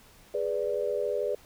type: chord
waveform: sine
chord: G# diminished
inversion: none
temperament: equal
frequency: 415.3 / 493.9 / 587.3 Hz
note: G#4 / B4 / D5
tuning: 0 / 0 / 0 cents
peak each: -31 dBFS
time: 0.34-1.35 s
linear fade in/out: 5 ms
effects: pink hiss -56 dBFS RMS until 1.45 s